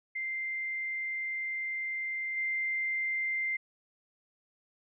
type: tone with level steps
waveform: sine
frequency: 2090 Hz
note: C7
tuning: 2 cents flat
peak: -32 / -29 dBFS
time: 0.15-3.57 s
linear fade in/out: 10 ms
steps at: 2.36 s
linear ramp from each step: 20 ms
effects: none